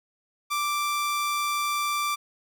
sawtooth tone, 1174.7 Hz, D6, in tune, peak -21 dBFS, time 0.5-2.16 s, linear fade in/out 20 ms, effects none

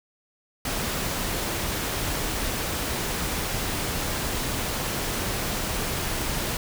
pink noise, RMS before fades -28 dBFS, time 0.65-6.57 s, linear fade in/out 2 ms, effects none

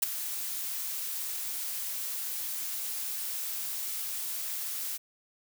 blue noise with ADSR envelope, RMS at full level -23 dBFS, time 0.02-4.98 s, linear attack 10 ms, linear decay 14 ms, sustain -12 dB, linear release 21 ms, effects none

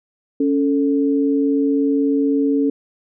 sine tone pair together, 278.9 / 442.7 Hz, C#4 / A4, +11 / +11 cents, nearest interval minor sixth, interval 800 cents, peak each -15 / -21 dBFS, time 0.4-2.7 s, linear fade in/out 5 ms, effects none

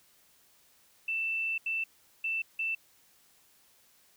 sine tone bursts at uneven times, 2664 Hz, E7, 18 cents sharp, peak -29 dBFS, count 4, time 1.08-1.58 / 1.66-1.84 / 2.24-2.42 / 2.59-2.75 s, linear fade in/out 5 ms, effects white hiss -64 dBFS RMS until 4.16 s

